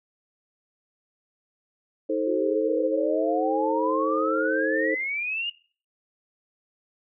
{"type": "chord", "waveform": "sine", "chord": "A diminished", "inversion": "second", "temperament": "just", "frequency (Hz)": [316.8, 440, 528], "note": ["Eb4", "A4", "C5"], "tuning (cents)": [31, 0, 16], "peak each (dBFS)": -27, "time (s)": [2.09, 4.95], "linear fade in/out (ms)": 10}
{"type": "exponential sweep", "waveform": "sine", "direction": "up", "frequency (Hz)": [350.7, 2886], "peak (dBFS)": -26, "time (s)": [2.27, 5.5], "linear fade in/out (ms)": 5}
{"effects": ["noise-tail reverb RT60 0.4 s tail -19 dB re dry"]}